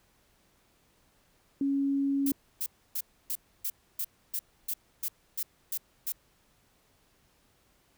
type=tone; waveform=sine; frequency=277.2 Hz; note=C#4; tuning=in tune; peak=-25 dBFS; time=1.61-2.32 s; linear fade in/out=2 ms
type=noise bursts; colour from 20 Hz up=violet; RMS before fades=-32 dBFS; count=12; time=2.26-6.122 s; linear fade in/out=5 ms; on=56 ms; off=290 ms
effects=pink hiss -67 dBFS RMS until 7.97 s